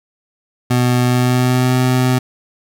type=tone with pitch glide; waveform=25% pulse; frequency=124 to 127.34 Hz; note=B2 to C3; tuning=+7 to -47 cents; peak=-8 dBFS; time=0.7-2.19 s; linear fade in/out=10 ms; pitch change=+46 cents; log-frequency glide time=1.05-1.76 s; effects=none